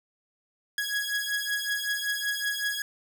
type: beating tone pair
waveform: sawtooth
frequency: 1661.2 / 1666.5 Hz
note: G#6 / G#6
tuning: 0 / +5 cents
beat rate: 5.3 Hz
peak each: -27 dBFS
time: 0.78-2.82 s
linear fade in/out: 2 ms
effects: none